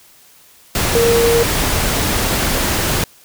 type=tone in noise; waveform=sine; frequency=466.2 Hz; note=A#4; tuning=in tune; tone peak=-11 dBFS; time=0.95-1.43 s; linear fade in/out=2 ms; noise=pink; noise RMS=-17 dBFS; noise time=0.75-3.04 s; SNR=+3 dB; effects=white hiss -47 dBFS RMS until 3.24 s